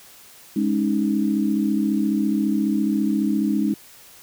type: chord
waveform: sine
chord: Ab suspended fourth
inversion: none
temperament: just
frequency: 207.7 / 276.9 / 311.5 Hz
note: Ab3 / Db4 / Eb4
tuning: 0 / -2 / +2 cents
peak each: -21 / -24 / -23 dBFS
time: 0.56-3.74 s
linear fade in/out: 5 ms
effects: white hiss -47 dBFS RMS until 4.22 s